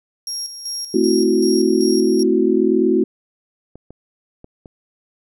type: tone with tremolo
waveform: 35% pulse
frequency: 5588 Hz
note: F8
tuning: in tune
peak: -21 dBFS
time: 0.27-2.23 s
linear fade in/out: 2 ms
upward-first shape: square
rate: 2.6 Hz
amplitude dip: 60%
type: chord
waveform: sine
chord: F# half-diminished seventh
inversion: first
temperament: equal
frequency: 220 / 261.6 / 329.6 / 370 Hz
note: A3 / C4 / E4 / F#4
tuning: 0 / 0 / 0 / 0 cents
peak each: -20 / -20 / -18 / -16 dBFS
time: 0.94-3.04 s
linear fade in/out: 5 ms
type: clicks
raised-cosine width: 2 ms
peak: -25 dBFS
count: 4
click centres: 3.756 / 3.906 / 4.444 / 4.658 s
effects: none